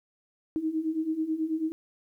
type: beating tone pair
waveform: sine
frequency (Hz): 311.1 / 320.3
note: D#4 / E4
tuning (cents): 0 / -50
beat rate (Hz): 9.2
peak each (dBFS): -32 / -28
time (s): 0.56-1.72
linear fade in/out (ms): 0
effects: 11-bit